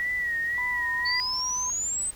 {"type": "tone with vibrato", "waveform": "sine", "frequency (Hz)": 1918, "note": "A#6", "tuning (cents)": 49, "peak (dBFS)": -25, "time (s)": [0, 1.2], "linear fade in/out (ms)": 0, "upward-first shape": "sine", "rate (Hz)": 1.9, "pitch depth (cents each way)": 63}
{"type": "tone with pitch glide", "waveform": "sine", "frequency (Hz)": [987.8, 1006.2], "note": ["B5", "B5"], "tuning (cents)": [0, 32], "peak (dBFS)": -34, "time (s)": [0.58, 1.7], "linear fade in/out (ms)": 0, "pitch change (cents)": 32, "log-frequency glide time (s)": [0.78, 1.27]}
{"type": "exponential sweep", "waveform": "sine", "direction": "up", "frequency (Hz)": [4463, 8300], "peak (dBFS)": -26, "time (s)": [1.05, 2.11], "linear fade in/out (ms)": 10}
{"effects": ["added 60 Hz sine -51 dBFS peak until 2.15 s", "pink hiss -49 dBFS RMS until 2.15 s"]}